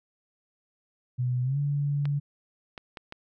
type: tone with pitch glide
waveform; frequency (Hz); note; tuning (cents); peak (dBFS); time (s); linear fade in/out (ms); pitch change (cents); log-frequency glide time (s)
sine; 124.9 to 143.47; B2 to D3; +20 to -40; -24; 1.18-2.2; 20; +240; 1.43-1.58
type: clicks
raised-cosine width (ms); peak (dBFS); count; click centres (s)
0.3; -23; 4; 2.055 / 2.778 / 2.972 / 3.124
effects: none